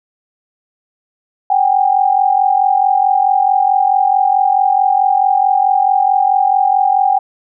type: tone pair together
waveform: sine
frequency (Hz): 761.4 / 806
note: F#5 / G5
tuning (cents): +49 / +48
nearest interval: minor second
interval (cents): 99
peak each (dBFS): -12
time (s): 1.5-7.19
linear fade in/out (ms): 5
effects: none